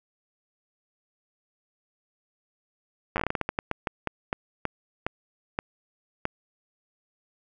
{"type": "slowing click train", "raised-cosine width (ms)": 0.5, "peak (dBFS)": -11, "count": 20, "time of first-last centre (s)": [3.16, 6.254], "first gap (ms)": 9, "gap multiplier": 1.27, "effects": []}